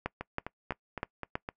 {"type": "two click trains", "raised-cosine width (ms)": 0.5, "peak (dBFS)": [-21, -16], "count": [6, 5], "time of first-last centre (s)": [[0.21, 1.489], [0.06, 1.354]], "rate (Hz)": [3.91, 3.09], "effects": ["noise-tail reverb RT60 0.1 s tail -23 dB re dry"]}